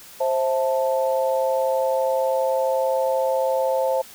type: chord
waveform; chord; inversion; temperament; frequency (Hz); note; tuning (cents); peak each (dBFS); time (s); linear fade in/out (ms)
sine; A minor; first; just; 528 / 660 / 880; C5 / E5 / A5; +16 / +2 / 0; -20 / -26 / -26; 0.2-4.02; 10
effects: white hiss -44 dBFS RMS until 4.14 s